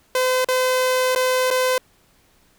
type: tone with dropouts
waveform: sawtooth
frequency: 511 Hz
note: C5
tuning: 41 cents flat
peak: -13 dBFS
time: 0.15-1.78 s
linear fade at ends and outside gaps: 2 ms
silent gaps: 0.446-0.486 / 1.15-1.159 / 1.504-1.51 s
effects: pink hiss -58 dBFS RMS until 2.58 s